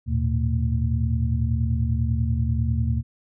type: tone cluster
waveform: sine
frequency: 77.4 / 109 / 119.2 / 227 Hz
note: D#2 / A2 / A#2 / A#3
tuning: -9 / -16 / +39 / -46 cents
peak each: -23 / -28 / -24 / -30 dBFS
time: 0.06-3.03 s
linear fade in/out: 50 ms
effects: none